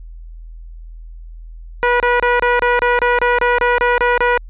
15% pulse tone bursts, 486.1 Hz, B4, 28 cents flat, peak -5 dBFS, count 13, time 1.83-4.376 s, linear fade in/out 0 ms, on 170 ms, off 28 ms, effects added 41 Hz sine -31 dBFS peak until 4.49 s + resampled to 8000 Hz

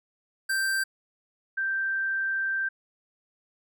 square / sine tone pair in turn, 1568 / 1568 Hz, G6 / G6, 0 / 0 cents, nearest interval unison, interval 0 cents, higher neither, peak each -25 dBFS, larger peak neither, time 0.49-0.84 / 1.57-2.69 s, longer second, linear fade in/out 10 ms, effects none

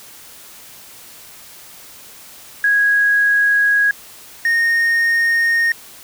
sine / triangle tone pair in turn, 1654 / 1847.7 Hz, G#6 / A#6, -8 / -16 cents, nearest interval major second, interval 192 cents, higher second, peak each -11 dBFS, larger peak neither, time 2.64-3.91 / 4.45-5.72 s, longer neither, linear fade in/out 2 ms, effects white hiss -40 dBFS RMS until 6.03 s

